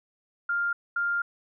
sine tone pair in turn, 1400 / 1400 Hz, F6 / F6, +4 / +4 cents, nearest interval unison, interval 0 cents, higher neither, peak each -24 dBFS, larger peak neither, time 0.49-0.73 / 0.96-1.22 s, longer second, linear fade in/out 5 ms, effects none

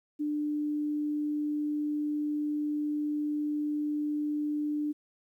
sine tone, 297.6 Hz, D4, 23 cents sharp, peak -28 dBFS, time 0.19-4.93 s, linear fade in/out 20 ms, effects 11-bit

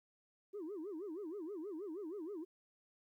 sine tone with vibrato, 360.2 Hz, F#4, 46 cents flat, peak -40 dBFS, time 0.53-2.45 s, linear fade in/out 20 ms, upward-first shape sine, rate 6.3 Hz, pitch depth 280 cents each way, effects tanh soft clip ceiling -40 dBFS + 13-bit

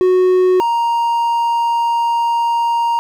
triangle tone pair in turn, 368.1 / 934.8 Hz, F#4 / A#5, -9 / +5 cents, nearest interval octave + major third, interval 1614 cents, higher second, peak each -7 / -11 dBFS, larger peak first, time 0.01-0.6 / 0.6-2.99 s, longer second, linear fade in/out 0 ms, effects 8-bit

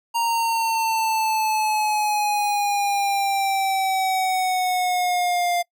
square exponential sweep, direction down, 932.3 to 698.5 Hz, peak -20 dBFS, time 0.14-5.63 s, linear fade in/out 20 ms, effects noise-tail reverb RT60 0.1 s tail -24 dB re dry

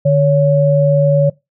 sine tone pair together, 148.7 / 561.4 Hz, D3 / C#5, +22 / +22 cents, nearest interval octave + major seventh, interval 2300 cents, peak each -11 dBFS, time 0.05-1.3 s, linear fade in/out 10 ms, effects noise-tail reverb RT60 0.2 s tail -21 dB re dry

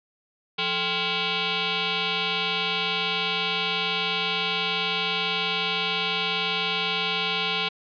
sine tone with frequency modulation, 174.61 Hz, F3, in tune, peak -23 dBFS, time 0.58-7.69 s, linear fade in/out 10 ms, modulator 611 Hz, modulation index 6.1, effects resampled to 11025 Hz

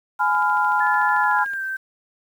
sine chord, F diminished, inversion first, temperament just, 838.1 / 1005.8 / 1396.9 Hz, Ab5 / Cb6 / F6, +16 / +31 / 0 cents, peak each -21 dBFS, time 0.19-1.45 s, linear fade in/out 20 ms
click train, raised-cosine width 0.3 ms, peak -27 dBFS, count 17, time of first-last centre 0.35-1.535 s, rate 13.5 Hz
sine tone with pitch glide, 1727 to 1556.5 Hz, A6 to G6, -33 to -13 cents, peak -24 dBFS, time 0.8-1.77 s, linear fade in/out 10 ms, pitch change -180 cents, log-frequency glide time 1.19-1.64 s
effects 8-bit

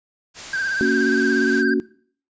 white noise, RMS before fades -34 dBFS, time 0.34-1.64 s, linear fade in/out 50 ms
triangle tone with vibrato, 1568 Hz, G6, in tune, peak -19 dBFS, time 0.53-1.74 s, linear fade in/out 5 ms, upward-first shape triangle, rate 17 Hz, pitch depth 67 cents each way
sine chord, F# major, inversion first, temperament just, 231.2 / 277.5 / 370 Hz, A#3 / C#4 / F#4, -14 / +2 / 0 cents, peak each -21 / -21 / -20 dBFS, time 0.81-1.8 s, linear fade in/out 0 ms
effects noise-tail reverb RT60 0.5 s tail -20 dB re dry + resampled to 16000 Hz

